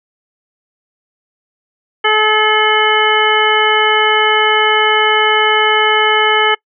harmonic tone, 430 Hz, A4, 40 cents flat, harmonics 1 / 2 / 3 / 4 / 5 / 7, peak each -16 / -16 / -16 / -16 / -16 / -16 dBFS, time 2.04-6.55 s, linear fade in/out 10 ms, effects noise-tail reverb RT60 0.1 s tail -25 dB re dry

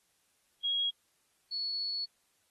sine tone pair in turn, 3297 / 4401 Hz, G#7 / C#8, -13 / -13 cents, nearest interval perfect fourth, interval 500 cents, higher second, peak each -28 / -32 dBFS, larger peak first, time 0.63-0.91 / 1.51-2.06 s, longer second, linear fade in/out 20 ms, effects white hiss -73 dBFS RMS until 2.5 s + AAC 32 kbps

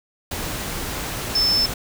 sine tone in noise, 5274 Hz, E8, in tune, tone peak -16 dBFS, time 1.35-1.66 s, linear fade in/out 5 ms, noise pink, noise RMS -28 dBFS, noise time 0.31-1.74 s, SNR +9 dB, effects none

